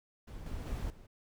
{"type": "noise with level steps", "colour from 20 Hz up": "brown", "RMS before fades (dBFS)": [-45, -40, -37, -53], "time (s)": [0.27, 1.07], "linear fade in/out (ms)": 10, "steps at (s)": [0.46, 0.66, 0.9], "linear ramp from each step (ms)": 2, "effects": []}